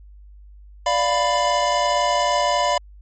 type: chord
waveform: square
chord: B diminished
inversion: first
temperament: equal with one note detuned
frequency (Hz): 587.3 / 698.5 / 993.5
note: D5 / F5 / B5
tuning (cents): 0 / 0 / +10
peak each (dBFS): -23 / -23 / -21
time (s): 0.86-2.78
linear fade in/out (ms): 5
effects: added 50 Hz sine -41 dBFS peak until 3.01 s + MP3 32 kbps